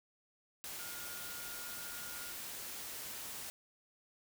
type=tone in noise; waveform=sine; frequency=1423 Hz; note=F6; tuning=32 cents sharp; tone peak=-51 dBFS; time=0.79-2.32 s; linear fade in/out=0 ms; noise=white; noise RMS=-45 dBFS; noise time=0.64-3.5 s; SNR=-9 dB; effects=none